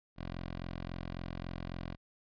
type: tone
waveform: 10% pulse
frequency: 43.65 Hz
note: F1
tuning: in tune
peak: -31 dBFS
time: 0.16-1.97 s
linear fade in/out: 50 ms
effects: resampled to 11025 Hz